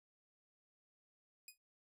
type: tone with exponential decay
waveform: 10% pulse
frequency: 2489 Hz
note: D#7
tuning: in tune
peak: -39 dBFS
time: 1.48-1.58 s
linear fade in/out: 2 ms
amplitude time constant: 20 ms
effects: none